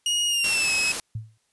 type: tone with pitch glide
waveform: sawtooth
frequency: 2878 to 2564 Hz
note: F#7 to E7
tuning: -49 to -49 cents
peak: -18 dBFS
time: 0.06-0.92 s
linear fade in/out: 2 ms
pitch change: -200 cents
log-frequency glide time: 0.28-0.73 s
type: noise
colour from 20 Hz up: white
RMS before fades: -29 dBFS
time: 0.44-1 s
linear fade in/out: 2 ms
type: tone with exponential decay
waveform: sine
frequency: 110 Hz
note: A2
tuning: in tune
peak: -25 dBFS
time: 1.15-1.38 s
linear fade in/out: 5 ms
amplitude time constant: 48 ms
effects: white hiss -70 dBFS RMS until 1.52 s + resampled to 24000 Hz